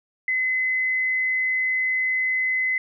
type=tone; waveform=sine; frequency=2035 Hz; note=C7; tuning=49 cents flat; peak=-20 dBFS; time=0.28-2.78 s; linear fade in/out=2 ms; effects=none